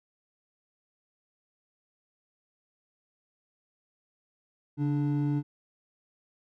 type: tone pair together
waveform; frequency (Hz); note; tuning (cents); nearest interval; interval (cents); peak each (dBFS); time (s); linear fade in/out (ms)
triangle; 142.42 / 293.7; C#3 / D4; +47 / 0; octave + minor second; 1253; -25 / -27; 4.77-5.43; 50
effects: none